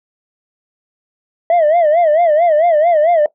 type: tone with vibrato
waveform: sine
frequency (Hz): 646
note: E5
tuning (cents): -35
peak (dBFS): -6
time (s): 1.5-3.26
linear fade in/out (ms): 2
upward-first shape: sine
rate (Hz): 4.5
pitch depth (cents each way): 150
effects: noise-tail reverb RT60 0.1 s tail -18 dB re dry + tanh soft clip ceiling -7 dBFS